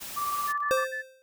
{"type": "noise", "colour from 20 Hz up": "white", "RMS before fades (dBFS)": -39, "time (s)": [0, 0.53], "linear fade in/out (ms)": 20}
{"type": "tone with tremolo", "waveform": "sine", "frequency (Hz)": 1166, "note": "D6", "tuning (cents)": -13, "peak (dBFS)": -26, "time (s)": [0.16, 0.85], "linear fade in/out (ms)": 20, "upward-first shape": "square", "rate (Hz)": 18, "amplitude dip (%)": 30}
{"type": "tone bursts", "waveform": "sine", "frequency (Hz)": 1745, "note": "A6", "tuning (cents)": -15, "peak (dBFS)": -31, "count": 4, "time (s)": [0.47, 1.024], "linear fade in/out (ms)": 20, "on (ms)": 110, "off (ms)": 38}
{"type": "tone with exponential decay", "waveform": "square", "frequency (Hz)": 523.3, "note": "C5", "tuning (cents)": 0, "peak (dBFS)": -21, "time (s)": [0.71, 1.22], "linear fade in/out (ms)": 0, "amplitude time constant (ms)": 110}
{"effects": []}